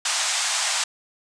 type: band-pass noise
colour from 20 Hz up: white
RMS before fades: -24 dBFS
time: 0.05-0.84 s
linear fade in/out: 5 ms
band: 660 to 8600 Hz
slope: 48 dB/octave
effects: none